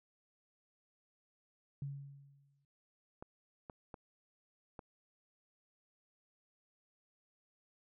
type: tone with exponential decay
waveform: sine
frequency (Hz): 140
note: C#3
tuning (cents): +18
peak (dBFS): -37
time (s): 1.82-2.65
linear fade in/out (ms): 2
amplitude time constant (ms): 180
type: clicks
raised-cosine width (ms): 1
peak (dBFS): -33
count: 4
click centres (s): 3.225 / 3.698 / 3.942 / 4.792
effects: none